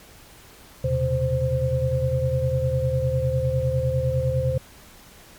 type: tone cluster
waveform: sine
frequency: 79.9 / 124.7 / 134.6 / 521 Hz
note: D#2 / B2 / C3 / C5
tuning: +47 / +17 / +49 / -7 cents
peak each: -28 / -25 / -25 / -24 dBFS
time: 0.84-4.58 s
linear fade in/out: 5 ms
effects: pink hiss -48 dBFS RMS until 5.38 s + MP3 96 kbps